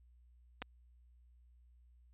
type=clicks; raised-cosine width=0.3 ms; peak=-26 dBFS; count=2; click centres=0.619 / 0.623 s; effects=added 60 Hz sine -61 dBFS peak until 2.13 s + resampled to 8000 Hz